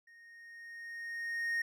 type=tone with level ramp; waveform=triangle; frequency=1856 Hz; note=A#6; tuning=8 cents flat; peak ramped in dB=-55 to -28 dBFS; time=0.07-1.62 s; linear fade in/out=5 ms; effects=none